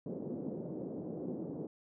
pink band-pass noise, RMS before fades -41 dBFS, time 0.06-1.67 s, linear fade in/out 2 ms, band 170 to 480 Hz, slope 24 dB/octave, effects none

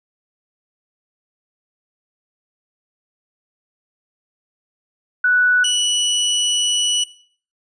sine / sawtooth tone pair in turn, 1480 / 2949 Hz, F#6 / F#7, 0 / -6 cents, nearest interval octave, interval 1194 cents, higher second, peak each -12 dBFS, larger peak neither, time 5.24-5.64 / 5.64-7.04 s, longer second, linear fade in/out 5 ms, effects noise-tail reverb RT60 0.5 s tail -19 dB re dry + resampled to 22050 Hz

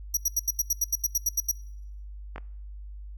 sawtooth tone bursts, 5790 Hz, F#8, 38 cents flat, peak -19 dBFS, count 13, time 0.14-1.515 s, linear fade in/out 5 ms, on 31 ms, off 81 ms
clicks, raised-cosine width 0.5 ms, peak -22 / -23 dBFS, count 2, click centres 2.36 / 2.381 s
effects noise-tail reverb RT60 0.8 s tail -24 dB re dry + added 50 Hz sine -38 dBFS peak until 3.17 s

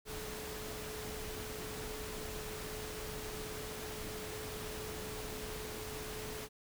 sine tone in noise, 430 Hz, A4, 40 cents flat, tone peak -46 dBFS, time 0.05-6.49 s, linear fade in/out 50 ms, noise pink, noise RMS -44 dBFS, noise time 0.05-6.49 s, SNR -5 dB, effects none

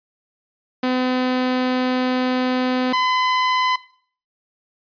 sawtooth tone pair in turn, 254.1 / 1014.4 Hz, B3 / B5, +49 / +46 cents, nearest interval 2 octaves, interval 2397 cents, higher second, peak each -14 / -13 dBFS, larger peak second, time 0.83-2.93 / 2.93-3.76 s, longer first, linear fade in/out 5 ms, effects noise-tail reverb RT60 0.5 s tail -17 dB re dry + resampled to 11025 Hz

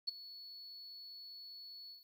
sine tone with ADSR envelope, 4405 Hz, C#8, 12 cents flat, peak -31 dBFS, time 0.07-2.05 s, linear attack 15 ms, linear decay 13 ms, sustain -18 dB, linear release 140 ms, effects 11-bit

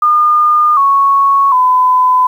sine tone with pitch steps, 1214 / 1106.8 / 1009.1 Hz, D#6 / C#6 / B5, -43 / -3 / +37 cents, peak -6 dBFS, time 0.02-2.27 s, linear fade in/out 5 ms, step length 750 ms, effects 7-bit

